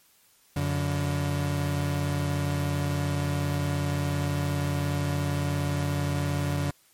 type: tone pair together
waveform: 35% pulse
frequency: 90.2 / 143.18 Hz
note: F#2 / D3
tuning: -44 / -44 cents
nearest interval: minor sixth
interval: 800 cents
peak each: -28 / -25 dBFS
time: 0.56-6.71 s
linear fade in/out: 5 ms
effects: white hiss -61 dBFS RMS until 6.93 s + MP3 64 kbps